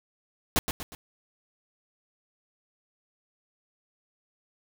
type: noise with echo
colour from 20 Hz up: pink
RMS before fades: -23 dBFS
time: 0.56-0.59 s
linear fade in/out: 0 ms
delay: 120 ms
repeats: 3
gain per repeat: -7 dB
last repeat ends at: 0.95 s
effects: none